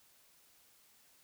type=silence; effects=white hiss -66 dBFS RMS until 1.23 s